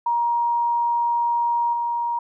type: tone with level steps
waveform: sine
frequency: 945 Hz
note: A#5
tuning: 23 cents sharp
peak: -18 / -21 dBFS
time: 0.06-2.19 s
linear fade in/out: 5 ms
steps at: 1.73 s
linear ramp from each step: 2 ms
effects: none